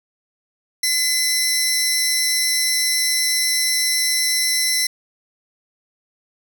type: tone pair together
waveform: 15% pulse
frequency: 2027 / 5449 Hz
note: B6 / F8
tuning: +45 / -44 cents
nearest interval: octave + perfect fourth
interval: 1711 cents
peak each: -14 dBFS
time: 0.83-4.87 s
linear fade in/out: 5 ms
effects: none